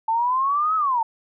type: exponential two-way sweep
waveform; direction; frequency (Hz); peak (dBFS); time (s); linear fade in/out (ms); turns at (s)
sine; up then down; 880 to 1303 to 880; -18; 0.08-1.03; 5; 0.76
effects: none